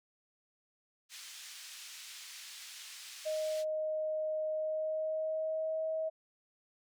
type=band-pass noise; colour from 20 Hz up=white; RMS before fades=-49 dBFS; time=1.09-3.65 s; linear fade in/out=50 ms; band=2100 to 6400 Hz; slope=12 dB/octave
type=tone with pitch glide; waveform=sine; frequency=622.3 to 636.8 Hz; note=D#5 to D#5; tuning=0 to +40 cents; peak=-32 dBFS; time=3.25-6.1 s; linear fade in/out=20 ms; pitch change=+40 cents; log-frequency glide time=4.51-5.84 s
effects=none